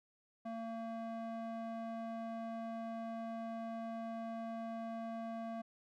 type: tone with band-pass filter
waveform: square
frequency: 227.3 Hz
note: A#3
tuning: 43 cents flat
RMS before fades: -43 dBFS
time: 0.45-5.62 s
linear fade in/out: 10 ms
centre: 570 Hz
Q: 1.6
effects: none